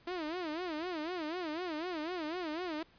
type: tone with vibrato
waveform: sawtooth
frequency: 333.2 Hz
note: E4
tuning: 19 cents sharp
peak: -32 dBFS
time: 0.07-2.83 s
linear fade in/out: 5 ms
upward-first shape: sine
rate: 4 Hz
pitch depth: 180 cents each way
effects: pink hiss -64 dBFS RMS until 2.98 s + resampled to 11025 Hz